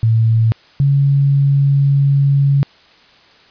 sine tone pair in turn, 112.8 / 139.76 Hz, A2 / C#3, +44 / +15 cents, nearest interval major third, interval 371 cents, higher second, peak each -9 dBFS, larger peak neither, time 0.03-0.52 / 0.8-2.63 s, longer second, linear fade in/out 0 ms, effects white hiss -47 dBFS RMS until 3.5 s + resampled to 11025 Hz

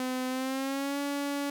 sawtooth tone with pitch glide, 255.7 to 283.7 Hz, C4 to C#4, -40 to +40 cents, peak -26 dBFS, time 0-1.5 s, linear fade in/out 2 ms, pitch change +180 cents, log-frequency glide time 0.28-0.99 s, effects none

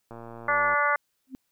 click train, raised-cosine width 1 ms, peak -28 dBFS, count 74, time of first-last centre 0.11-0.739 s, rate 116 Hz
harmonic tone, 290.5 Hz, D4, 19 cents flat, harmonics 2 / 3 / 4 / 5 / 6 / 7, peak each -30 / -30 / -25 / -26 / -31 / -30 dBFS, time 0.48-0.96 s, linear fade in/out 5 ms
sine tone with exponential growth, 261.6 Hz, C4, in tune, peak -30 dBFS, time 1.27-1.35 s, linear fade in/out 0 ms, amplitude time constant 17 ms
effects white hiss -75 dBFS RMS until 1.51 s

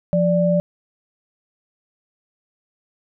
sine tone pair together, 174.61 / 587.3 Hz, F3 / D5, 0 / 0 cents, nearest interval octave + major sixth, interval 2100 cents, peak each -17 dBFS, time 0.13-0.6 s, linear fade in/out 0 ms, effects none

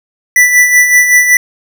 square tone with tremolo, 1975.5 Hz, B6, in tune, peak -3 dBFS, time 0.36-1.37 s, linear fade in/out 2 ms, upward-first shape sine, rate 5.3 Hz, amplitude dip 55%, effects none

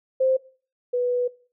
sine tone pair in turn, 523.3 / 492.2 Hz, C5 / B4, 0 / -6 cents, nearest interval minor second, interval 106 cents, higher first, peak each -17 / -20 dBFS, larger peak first, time 0.2-0.37 / 0.93-1.28 s, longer second, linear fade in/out 10 ms, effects noise-tail reverb RT60 0.4 s tail -20 dB re dry

